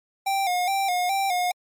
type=tone with vibrato; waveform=square; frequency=750 Hz; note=F#5; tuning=23 cents sharp; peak=-22 dBFS; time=0.26-1.52 s; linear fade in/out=10 ms; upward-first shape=square; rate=2.4 Hz; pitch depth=75 cents each way; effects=MP3 96 kbps